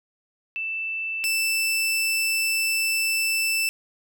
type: tone pair in turn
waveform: sine / sawtooth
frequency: 2652 / 2652 Hz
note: E7 / E7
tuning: +10 / +10 cents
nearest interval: unison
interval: 0 cents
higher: neither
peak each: -26 / -18 dBFS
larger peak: second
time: 0.56-1.24 / 1.24-3.69 s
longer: second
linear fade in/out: 0 ms
effects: none